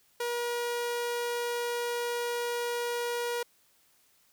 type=tone; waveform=sawtooth; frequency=478.6 Hz; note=A#4; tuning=46 cents sharp; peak=-26 dBFS; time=0.2-3.43 s; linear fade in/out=5 ms; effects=white hiss -66 dBFS RMS until 4.32 s

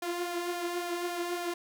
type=tone with flanger; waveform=sawtooth; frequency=349.2 Hz; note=F4; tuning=in tune; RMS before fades=-34 dBFS; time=0.02-1.54 s; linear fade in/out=5 ms; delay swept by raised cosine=1.2 to 4 ms; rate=3.6 Hz; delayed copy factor=+0.5; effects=none

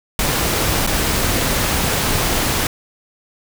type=noise with dropouts; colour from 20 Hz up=pink; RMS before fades=-18 dBFS; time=0.19-2.67 s; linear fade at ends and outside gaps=2 ms; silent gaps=0.866-0.873 s; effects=none

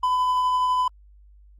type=tone with tremolo; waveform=triangle; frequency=1005 Hz; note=B5; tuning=30 cents sharp; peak=-16 dBFS; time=0.03-0.88 s; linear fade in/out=5 ms; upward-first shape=triangle; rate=12 Hz; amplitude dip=25%; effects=added 50 Hz sine -48 dBFS peak until 1.59 s + Opus 32 kbps

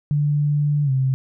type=tone with pitch glide; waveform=sine; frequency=146.8 to 132.3 Hz; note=D3 to C3; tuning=0 to +20 cents; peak=-16 dBFS; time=0.11-1.14 s; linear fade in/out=0 ms; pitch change=-180 cents; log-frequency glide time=0.84-0.91 s; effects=none

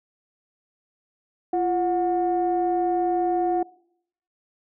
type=tone pair together; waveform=sine; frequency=344.5 / 730 Hz; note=F4 / F#5; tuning=-24 / -24 cents; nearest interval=octave + minor second; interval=1300 cents; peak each=-22 dBFS; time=1.53-3.63 s; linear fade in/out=5 ms; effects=noise-tail reverb RT60 0.7 s tail -22 dB re dry + tanh soft clip ceiling -14 dBFS

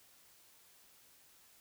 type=silence; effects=white hiss -64 dBFS RMS until 1.6 s

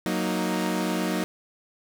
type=chord; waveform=sawtooth; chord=D# minor; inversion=first; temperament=equal; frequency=185 / 233.1 / 311.1 Hz; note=F#3 / A#3 / D#4; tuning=0 / 0 / 0 cents; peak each=-24 / -26 / -25 dBFS; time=0.06-1.24 s; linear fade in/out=0 ms; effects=none

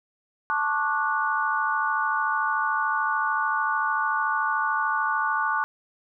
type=chord; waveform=sine; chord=D major seventh; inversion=second; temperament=just; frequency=881 / 1101.2 / 1174.7 / 1468.3 Hz; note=A5 / C#6 / D6 / F#6; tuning=+2 / -12 / 0 / -14 cents; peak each=-28 / -29 / -28 / -26 dBFS; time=0.5-5.64 s; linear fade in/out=0 ms; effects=none

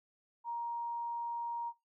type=tone; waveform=sine; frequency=940 Hz; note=A#5; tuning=14 cents sharp; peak=-35 dBFS; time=0.44-1.73 s; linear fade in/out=50 ms; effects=noise-tail reverb RT60 0.2 s tail -18 dB re dry

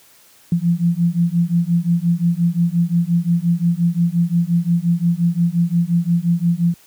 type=beating tone pair; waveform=sine; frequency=168.4 / 174.1 Hz; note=E3 / F3; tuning=+37 / -5 cents; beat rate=5.7 Hz; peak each=-17 dBFS; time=0.52-6.74 s; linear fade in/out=2 ms; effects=white hiss -50 dBFS RMS until 6.86 s + high-pass 60 Hz 12 dB/octave

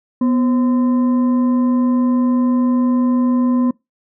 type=tone with frequency modulation; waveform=sine; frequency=246.9 Hz; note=B3; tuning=in tune; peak=-12 dBFS; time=0.21-3.71 s; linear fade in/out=5 ms; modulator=780 Hz; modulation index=0.3; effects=noise-tail reverb RT60 0.2 s tail -24 dB re dry

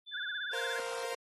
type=tone with tremolo; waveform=sine; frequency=3520 Hz; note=A7; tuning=in tune; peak=-38 dBFS; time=0.06-0.77 s; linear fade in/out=50 ms; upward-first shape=sine; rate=14 Hz; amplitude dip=55%
type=tone with vibrato; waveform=sine; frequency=1568 Hz; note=G6; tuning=in tune; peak=-36 dBFS; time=0.11-0.82 s; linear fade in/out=50 ms; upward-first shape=sine; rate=17 Hz; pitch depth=150 cents each way
type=chord; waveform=sawtooth; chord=Bb suspended second; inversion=none; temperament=equal; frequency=466.2 / 523.3 / 698.5 Hz; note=Bb4 / C5 / F5; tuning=0 / 0 / 0 cents; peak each=-35 / -36 / -41 dBFS; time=0.53-1.15 s; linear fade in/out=5 ms
effects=AAC 32 kbps

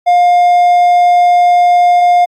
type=tone; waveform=triangle; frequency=708 Hz; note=F5; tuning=23 cents sharp; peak=-3 dBFS; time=0.06-2.26 s; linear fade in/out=20 ms; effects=AAC 64 kbps

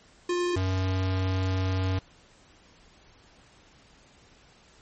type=tone pair in turn; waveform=square; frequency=353.1 / 93.88 Hz; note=F4 / F#2; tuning=+19 / +26 cents; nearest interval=octave + major seventh; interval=2293 cents; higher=first; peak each=-25 dBFS; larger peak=neither; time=0.29-0.56 / 0.56-1.99 s; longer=second; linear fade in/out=5 ms; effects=pink hiss -57 dBFS RMS until 4.81 s + MP3 32 kbps

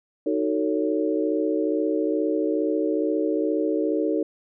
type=chord; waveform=sine; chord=D# half-diminished seventh; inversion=none; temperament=just; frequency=311.1 / 373.4 / 448 / 560 Hz; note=D#4 / F#4 / A4 / C#5; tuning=0 / +16 / +31 / +18 cents; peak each=-24 / -28 / -26 / -29 dBFS; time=0.26-4.23 s; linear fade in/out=5 ms; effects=none

